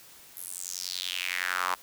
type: tone with high-pass filter sweep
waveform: square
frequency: 45.38 Hz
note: F#1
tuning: 33 cents flat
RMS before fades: -33 dBFS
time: 0.36-1.75 s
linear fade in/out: 10 ms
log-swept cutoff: 12000 to 1000 Hz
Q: 3.8
effects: white hiss -52 dBFS RMS until 1.82 s